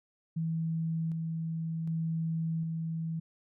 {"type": "tone with tremolo", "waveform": "sine", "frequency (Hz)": 162.8, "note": "E3", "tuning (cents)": -21, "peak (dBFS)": -29, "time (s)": [0.36, 3.2], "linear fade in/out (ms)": 10, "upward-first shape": "square", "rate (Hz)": 0.66, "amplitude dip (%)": 25, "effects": []}